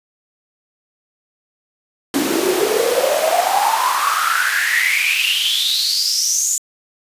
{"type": "noise with high-pass filter sweep", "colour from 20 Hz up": "pink", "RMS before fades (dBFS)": -17, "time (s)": [2.14, 6.58], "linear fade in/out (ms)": 2, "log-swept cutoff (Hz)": [280, 7200], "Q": 9.9, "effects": ["resampled to 32000 Hz"]}